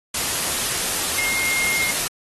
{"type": "tone in noise", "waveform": "sine", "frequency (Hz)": 2132, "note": "C7", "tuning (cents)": 32, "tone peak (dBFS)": -21, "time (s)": [1.18, 1.91], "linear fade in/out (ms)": 5, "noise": "white", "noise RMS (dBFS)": -23, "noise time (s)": [0.14, 2.08], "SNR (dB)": -1, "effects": ["AAC 32 kbps"]}